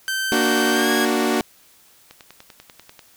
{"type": "tone with pitch glide", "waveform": "sawtooth", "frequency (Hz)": [1550, 1642.2], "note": ["G6", "G#6"], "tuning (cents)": [-20, -20], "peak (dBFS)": -18, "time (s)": [0.08, 1.05], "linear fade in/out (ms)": 0, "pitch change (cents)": 100, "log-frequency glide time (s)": [0.71, 0.89]}
{"type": "chord", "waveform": "sawtooth", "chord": "Bb augmented", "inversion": "none", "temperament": "equal with one note detuned", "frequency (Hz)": [233.1, 293.7, 371.5], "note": ["Bb3", "D4", "F#4"], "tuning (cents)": [0, 0, 7], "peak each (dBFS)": [-18, -19, -18], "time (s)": [0.32, 1.41], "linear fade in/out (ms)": 0}
{"type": "click train", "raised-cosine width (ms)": 0.2, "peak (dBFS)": -23, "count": 10, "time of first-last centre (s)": [2.11, 2.992], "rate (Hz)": 10.2}
{"effects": ["white hiss -53 dBFS RMS until 3.16 s"]}